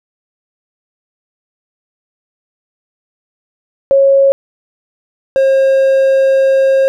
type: tone pair in turn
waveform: sine / triangle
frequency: 548 / 537 Hz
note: C#5 / C5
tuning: -20 / +45 cents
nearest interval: unison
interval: 35 cents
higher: first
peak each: -5 dBFS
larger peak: neither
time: 3.91-4.32 / 5.36-6.88 s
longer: second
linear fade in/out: 0 ms
effects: none